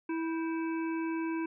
harmonic tone with a mistuned harmonic, 326.9 Hz, E4, 14 cents flat, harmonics 1 / 3 / 5 / 7 / 8, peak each -31 / -41 / -45 / -48 / -49 dBFS, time 0.09-1.46 s, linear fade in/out 5 ms, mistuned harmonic 5, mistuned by -74 cents, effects none

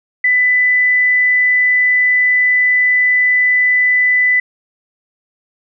sine tone, 1995 Hz, B6, 17 cents sharp, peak -9 dBFS, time 0.24-4.4 s, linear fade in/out 5 ms, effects none

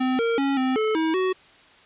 square tone with pitch steps, 257.4 / 461.6 / 275.9 / 259.5 / 434.5 / 320.3 / 373.3 Hz, C4 / A#4 / C#4 / C4 / A4 / E4 / F#4, -28 / -17 / -8 / -14 / -22 / -50 / +15 cents, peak -21 dBFS, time 0-1.33 s, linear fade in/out 10 ms, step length 190 ms, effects white hiss -52 dBFS RMS until 1.85 s + resampled to 8000 Hz

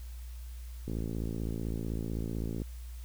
click train, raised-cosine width 3 ms, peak -23 dBFS, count 98, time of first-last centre 0.88-2.618 s, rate 55.8 Hz, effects added 60 Hz sine -40 dBFS peak until 3.04 s + white hiss -58 dBFS RMS until 3.04 s

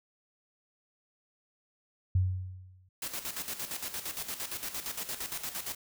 sine tone with exponential decay, 92.5 Hz, F#2, in tune, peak -21 dBFS, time 2.15-2.89 s, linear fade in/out 5 ms, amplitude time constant 160 ms
white noise with tremolo, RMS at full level -36 dBFS, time 3.02-5.75 s, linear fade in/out 5 ms, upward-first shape square, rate 8.7 Hz, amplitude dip 65%
effects none

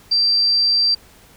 sine tone, 4699 Hz, D8, in tune, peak -13 dBFS, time 0.11-0.95 s, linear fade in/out 10 ms, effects pink hiss -48 dBFS RMS until 1.36 s

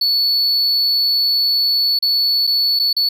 triangle tone with dropouts, 4435 Hz, C#8, in tune, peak -12 dBFS, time 0.01-3.09 s, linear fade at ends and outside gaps 5 ms, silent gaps 1.99-2.024 / 2.469-2.473 / 2.791-2.796 / 2.93-2.965 s, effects none

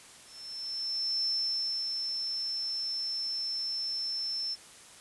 sine tone with ADSR envelope, 5330 Hz, E8, 18 cents sharp, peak -27 dBFS, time 0.25-4.56 s, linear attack 1000 ms, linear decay 610 ms, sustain -4 dB, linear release 30 ms, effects white hiss -52 dBFS RMS until 5 s + resampled to 24000 Hz

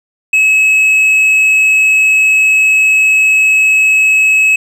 sine tone with hard clipping, 2575 Hz, E7, 41 cents flat, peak -7 dBFS, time 0.33-4.56 s, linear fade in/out 5 ms, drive 3 dB, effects none

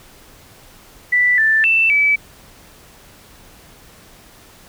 sine tone with pitch steps, 1974 / 1767 / 2664 / 2298 Hz, B6 / A6 / E7 / D7, -1 / +7 / +18 / -38 cents, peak -11 dBFS, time 1.12-2.16 s, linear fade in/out 10 ms, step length 260 ms, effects pink hiss -45 dBFS RMS until 4.68 s

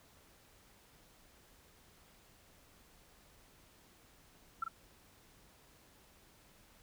sine tone with echo, 1340 Hz, E6, 28 cents sharp, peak -32 dBFS, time 4.62-4.64 s, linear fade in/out 5 ms, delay 42 ms, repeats 1, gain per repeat -5 dB, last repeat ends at 4.682 s, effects pink hiss -64 dBFS RMS until 6.82 s

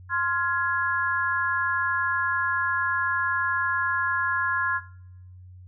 sine chord, F minor, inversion second, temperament just, 1047.7 / 1396.9 / 1676.3 Hz, C6 / F6 / Ab6, +2 / 0 / +16 cents, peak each -27 / -28 / -25 dBFS, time 0.09-4.81 s, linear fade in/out 50 ms, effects noise-tail reverb RT60 0.8 s tail -20 dB re dry + added 91 Hz sine -43 dBFS peak until 5.67 s

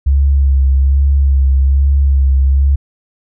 sine tone with vibrato, 68.3 Hz, C#2, 25 cents flat, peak -7 dBFS, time 0.06-2.76 s, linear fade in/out 10 ms, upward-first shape sine, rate 1.2 Hz, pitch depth 33 cents each way, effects none

